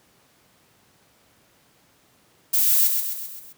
violet noise with echo, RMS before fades -19 dBFS, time 2.53-2.88 s, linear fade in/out 10 ms, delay 130 ms, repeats 5, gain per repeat -5 dB, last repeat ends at 3.53 s, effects pink hiss -59 dBFS RMS until 3.57 s + high-pass 100 Hz 12 dB/octave

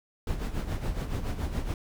brown noise with tremolo, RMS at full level -28 dBFS, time 0.27-1.74 s, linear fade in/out 2 ms, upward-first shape sine, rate 7.1 Hz, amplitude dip 65%, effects none

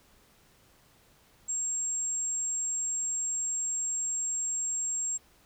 sine tone, 7530 Hz, A#8, 16 cents sharp, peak -26 dBFS, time 1.48-5.18 s, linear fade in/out 20 ms, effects tanh soft clip ceiling -28 dBFS + pink hiss -62 dBFS RMS until 5.45 s

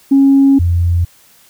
sine tone pair in turn, 274.2 / 86.37 Hz, C#4 / F2, -19 / -19 cents, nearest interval octave + minor sixth, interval 2000 cents, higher first, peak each -4 / -9 dBFS, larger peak first, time 0.11-0.59 / 0.59-1.05 s, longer first, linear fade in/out 10 ms, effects tanh soft clip ceiling -1 dBFS + white hiss -47 dBFS RMS until 1.49 s

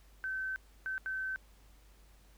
sine tone bursts at uneven times, 1537 Hz, G6, 35 cents flat, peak -34 dBFS, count 3, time 0.24-0.56 / 0.86-0.98 / 1.06-1.36 s, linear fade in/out 0 ms, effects added 50 Hz sine -58 dBFS peak until 2.37 s + pink hiss -66 dBFS RMS until 2.37 s

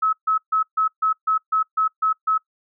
sine tone bursts, 1291 Hz, E6, 37 cents flat, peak -16 dBFS, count 10, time 0.02-2.38 s, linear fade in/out 10 ms, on 110 ms, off 140 ms, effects noise-tail reverb RT60 0.1 s tail -22 dB re dry

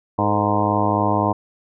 harmonic tone with a mistuned harmonic, 103.8 Hz, G#2, in tune, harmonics 1 / 2 / 3 / 4 / 5 / 6 / 7 / 8 / 9 / 10, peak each -24 / -25 / -24 / -29 / -28 / -26 / -25 / -28 / -23 / -25 dBFS, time 0.18-1.33 s, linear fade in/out 10 ms, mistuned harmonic 4, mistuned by +71 cents, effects none

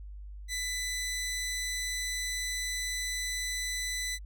15% pulse tone, 1996 Hz, B6, 18 cents sharp, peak -26 dBFS, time 0.48-4.19 s, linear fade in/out 50 ms, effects added 50 Hz sine -41 dBFS peak until 4.25 s

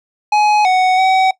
square tone with pitch steps, 841 / 743 / 757 Hz, G#5 / F#5 / F#5, +22 / +7 / +39 cents, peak -10 dBFS, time 0.32-1.31 s, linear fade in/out 5 ms, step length 330 ms, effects noise-tail reverb RT60 0.1 s tail -18 dB re dry + low-pass 4000 Hz 12 dB/octave

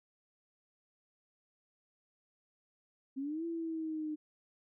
sine linear two-way sweep, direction up then down, 261.6 to 336.6 to 303.2 Hz, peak -35 dBFS, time 3.16-4.16 s, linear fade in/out 20 ms, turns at 3.45 s, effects none

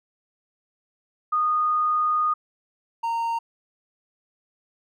sine / triangle tone pair in turn, 1232 / 923 Hz, D#6 / A#5, -17 / -17 cents, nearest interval perfect fourth, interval 500 cents, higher first, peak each -19 / -21 dBFS, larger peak first, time 1.32-2.34 / 3.03-3.39 s, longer first, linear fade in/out 10 ms, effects none

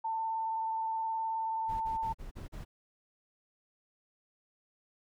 sine tone with vibrato, 893 Hz, A5, 25 cents sharp, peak -31 dBFS, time 0.04-2.13 s, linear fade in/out 10 ms, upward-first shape sine, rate 19 Hz, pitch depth 16 cents each way
brown noise bursts, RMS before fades -43 dBFS, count 6, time 1.68-2.65 s, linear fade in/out 20 ms, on 130 ms, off 38 ms
effects none

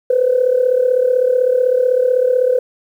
sine tone with amplitude modulation, 504 Hz, B4, 35 cents sharp, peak -7 dBFS, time 0.1-2.59 s, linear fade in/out 5 ms, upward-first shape sine, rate 35.9 Hz, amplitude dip 75%, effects tanh soft clip ceiling -3 dBFS + 8-bit

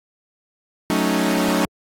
sawtooth chord, D# half-diminished seventh, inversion first, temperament equal, 185 / 220 / 277.2 / 311.1 Hz, F#3 / A3 / C#4 / D#4, 0 / 0 / 0 / 0 cents, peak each -19 dBFS, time 0.9-1.65 s, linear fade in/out 0 ms
clicks, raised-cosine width 5 ms, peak -25 dBFS, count 2, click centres 1.484 / 1.653 s
effects AAC 48 kbps

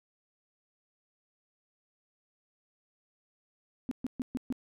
sine tone bursts, 253.4 Hz, B3, 45 cents sharp, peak -29 dBFS, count 5, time 3.89-4.525 s, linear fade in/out 0 ms, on 23 ms, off 130 ms, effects none

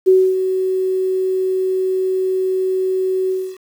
sine tone with ADSR envelope, 375.3 Hz, F#4, 25 cents sharp, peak -6 dBFS, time 0.06-3.58 s, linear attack 22 ms, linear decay 260 ms, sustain -9 dB, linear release 280 ms, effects 7-bit

